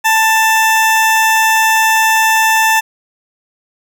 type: tone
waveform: 20% pulse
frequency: 885 Hz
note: A5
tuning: 10 cents sharp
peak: -4 dBFS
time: 0.04-2.81 s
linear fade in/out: 20 ms
effects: none